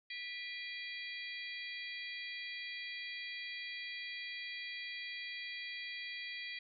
harmonic tone with a mistuned harmonic, 657 Hz, E5, 6 cents flat, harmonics 3 / 4 / 5 / 6 / 7, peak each -45 / -47 / -49 / -51 / -52 dBFS, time 0.1-6.59 s, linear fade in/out 5 ms, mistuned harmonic 4, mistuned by -150 cents, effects none

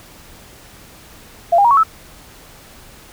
sine tone with pitch steps, 685 / 805.3 / 946.6 / 1112.8 / 1308.1 Hz, F5 / G5 / A#5 / C#6 / E6, -34 / +46 / +26 / +6 / -14 cents, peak -8 dBFS, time 1.52-1.835 s, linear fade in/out 10 ms, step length 63 ms, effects pink hiss -42 dBFS RMS until 3.12 s

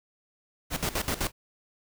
pink noise with tremolo, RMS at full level -28 dBFS, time 0.7-1.32 s, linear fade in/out 50 ms, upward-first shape square, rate 7.9 Hz, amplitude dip 80%, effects none

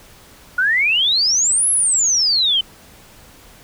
sine exponential two-way sweep, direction up then down, 1422 to 11175 to 3007 Hz, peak -13 dBFS, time 0.58-2.61 s, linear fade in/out 5 ms, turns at 1.7 s, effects pink hiss -45 dBFS RMS until 3.63 s

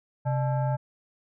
sine tone with frequency modulation, 132.4 Hz, C3, 21 cents sharp, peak -23 dBFS, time 0.25-0.77 s, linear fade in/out 20 ms, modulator 735 Hz, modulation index 0.71, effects none

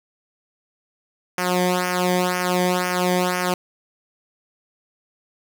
sawtooth tone with flanger, 180.6 Hz, F#3, 42 cents flat, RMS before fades -21 dBFS, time 1.38-3.54 s, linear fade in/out 2 ms, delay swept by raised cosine 0.25 to 0.75 ms, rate 2 Hz, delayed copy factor -0.9, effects 7-bit

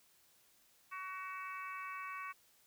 harmonic tone, 375.8 Hz, F#4, 27 cents sharp, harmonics 3 / 4 / 5 / 6 / 7, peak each -44 / -51 / -53 / -50 / -52 dBFS, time 0.91-2.33 s, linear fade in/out 20 ms, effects white hiss -69 dBFS RMS until 2.66 s

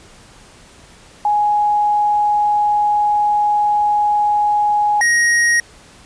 sine / square tone pair in turn, 833 / 1879.8 Hz, G#5 / A#6, +5 / +14 cents, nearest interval octave + major second, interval 1409 cents, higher second, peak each -12 dBFS, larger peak neither, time 1.25-5.01 / 5.01-5.6 s, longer first, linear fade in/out 2 ms, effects pink hiss -44 dBFS RMS until 6.05 s + resampled to 22050 Hz

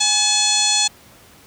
harmonic tone with a mistuned harmonic, 855 Hz, A5, 50 cents flat, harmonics 1 / 2 / 3 / 4 / 5 / 6 / 7 / 8 / 9 / 10, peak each -26 / -32 / -25 / -21 / -20 / -32 / -23 / -22 / -26 / -26 dBFS, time 0-0.88 s, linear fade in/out 10 ms, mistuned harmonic 1, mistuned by -51 cents, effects pink hiss -47 dBFS RMS until 1.46 s + high-pass 60 Hz 12 dB/octave

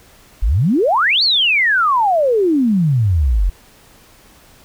sine exponential two-way sweep, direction up then down, 41.53 to 4600 to 41.53 Hz, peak -11 dBFS, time 0.42-3.5 s, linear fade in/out 10 ms, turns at 1.23 s, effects pink hiss -47 dBFS RMS until 4.64 s

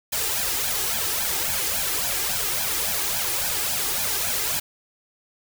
white noise with flanger, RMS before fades -25 dBFS, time 0.12-4.6 s, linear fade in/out 10 ms, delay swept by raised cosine 1.2 to 2.5 ms, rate 3.6 Hz, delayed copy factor +0.75, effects none

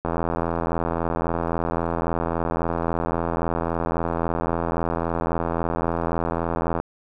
click train, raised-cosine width 1 ms, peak -10 dBFS, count 566, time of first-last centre 0.05-6.8 s, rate 83.7 Hz, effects none

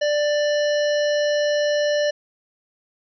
harmonic tone with a mistuned harmonic, 590 Hz, D5, 8 cents sharp, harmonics 1 / 3 / 5 / 7 / 9 / 10, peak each -18 / -28 / -32 / -35 / -37 / -38 dBFS, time 0.01-2.11 s, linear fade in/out 10 ms, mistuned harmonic 10, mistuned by -52 cents, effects none

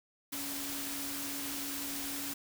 sine tone in noise, 281.1 Hz, C#4, 24 cents sharp, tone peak -43 dBFS, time 0.32-2.34 s, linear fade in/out 10 ms, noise white, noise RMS -39 dBFS, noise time 0.32-2.34 s, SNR -7 dB, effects none

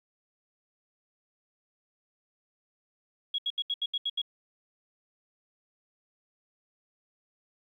sine tone bursts, 3322 Hz, G#7, in tune, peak -27 dBFS, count 8, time 3.34-4.217 s, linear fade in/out 5 ms, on 44 ms, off 75 ms, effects 11-bit

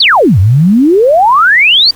sine exponential two-way sweep, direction down then up, 4770 to 88.2 to 4770 Hz, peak -3 dBFS, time 0-1.91 s, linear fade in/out 5 ms, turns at 0.39 s, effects pink hiss -37 dBFS RMS until 1.95 s

